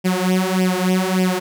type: tone with flanger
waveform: sawtooth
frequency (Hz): 185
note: F#3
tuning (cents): 0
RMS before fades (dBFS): -18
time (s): 0.04-1.4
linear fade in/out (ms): 20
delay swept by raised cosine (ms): 0.37 to 5.07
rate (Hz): 1.7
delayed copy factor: +0.8
effects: none